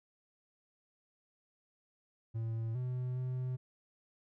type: tone with pitch steps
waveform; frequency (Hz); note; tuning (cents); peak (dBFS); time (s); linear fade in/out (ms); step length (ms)
triangle; 113.2 / 126 / 127.5; A2 / B2 / C3; +50 / +35 / -44; -32; 2.34-3.57; 20; 410
effects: none